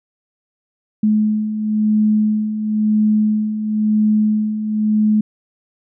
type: beating tone pair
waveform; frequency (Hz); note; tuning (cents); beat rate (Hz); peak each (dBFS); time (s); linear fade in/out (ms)
sine; 212.9 / 213.88; G#3 / A3; +43 / -49; 0.98; -21 / -14; 1.03-5.21; 5
effects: none